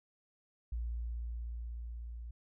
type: tone with level ramp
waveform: sine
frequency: 58.2 Hz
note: A#1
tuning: 2 cents flat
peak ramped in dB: -34 to -42 dBFS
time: 0.72-2.31 s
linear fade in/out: 5 ms
effects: none